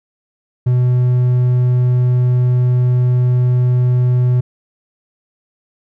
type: tone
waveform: triangle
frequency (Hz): 124.5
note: B2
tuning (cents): +14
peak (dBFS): -8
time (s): 0.66-4.41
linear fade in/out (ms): 10
effects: none